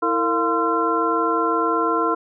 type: tone cluster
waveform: sine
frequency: 327.7 / 455.7 / 697 / 1036 / 1357 Hz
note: E4 / A#4 / F5 / C6 / E6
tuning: -10 / -39 / -4 / -17 / +50 cents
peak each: -24 / -24 / -28 / -22 / -23 dBFS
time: 0.02-2.15 s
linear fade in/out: 10 ms
effects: none